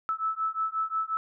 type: beating tone pair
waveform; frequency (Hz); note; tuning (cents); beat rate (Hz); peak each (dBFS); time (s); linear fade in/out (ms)
sine; 1306 / 1311.6; E6 / E6; -17 / -9; 5.6; -30; 0.09-1.17; 0
effects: none